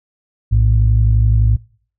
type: tone pair together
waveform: sine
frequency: 58.27 / 110 Hz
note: A#1 / A2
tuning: 0 / 0 cents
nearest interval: major seventh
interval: 1100 cents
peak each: -11 dBFS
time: 0.51-1.57 s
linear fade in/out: 20 ms
effects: noise-tail reverb RT60 0.5 s tail -24 dB re dry + tanh soft clip ceiling -3 dBFS